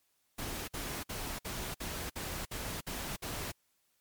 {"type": "noise bursts", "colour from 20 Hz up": "pink", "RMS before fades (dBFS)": -39, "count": 9, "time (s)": [0.38, 3.52], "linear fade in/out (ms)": 10, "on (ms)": 300, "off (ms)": 55, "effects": ["white hiss -75 dBFS RMS until 4 s", "MP3 96 kbps"]}